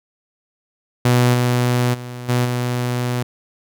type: tone with level steps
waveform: sawtooth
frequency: 123.1 Hz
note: B2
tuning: 5 cents flat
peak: -8 / -11 / -25 / -11 / -15 dBFS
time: 1.05-3.23 s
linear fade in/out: 5 ms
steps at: 1.33 / 1.93 / 2.28 / 2.44 s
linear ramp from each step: 20 ms
effects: none